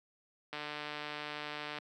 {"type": "click train", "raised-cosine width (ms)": 0.3, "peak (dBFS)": -24, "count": 188, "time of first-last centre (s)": [0.53, 1.785], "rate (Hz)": 149, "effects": ["high-pass 200 Hz 12 dB/octave"]}